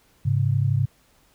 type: tone pair together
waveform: sine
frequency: 104.55 / 136.6 Hz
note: G#2 / C#3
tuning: +12 / -25 cents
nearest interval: perfect fourth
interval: 463 cents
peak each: -21 dBFS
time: 0.25-0.86 s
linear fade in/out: 10 ms
effects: pink hiss -60 dBFS RMS until 1.34 s